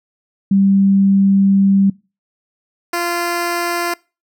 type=tone pair in turn; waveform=sine / 10% pulse; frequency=196 / 345.7 Hz; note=G3 / F4; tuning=0 / -18 cents; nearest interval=minor seventh; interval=982 cents; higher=second; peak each=-9 dBFS; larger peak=neither; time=0.51-1.9 / 2.93-3.94 s; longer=first; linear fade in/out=5 ms; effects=noise-tail reverb RT60 0.3 s tail -24 dB re dry